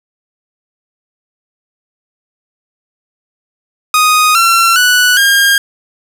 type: tone with pitch steps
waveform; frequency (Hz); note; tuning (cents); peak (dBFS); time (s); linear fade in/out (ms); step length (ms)
sawtooth; 1244.5 / 1357.1 / 1480 / 1613.9; D#6 / E6 / F#6 / G6; 0 / +50 / 0 / +50; -3; 3.94-5.58; 2; 410
effects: none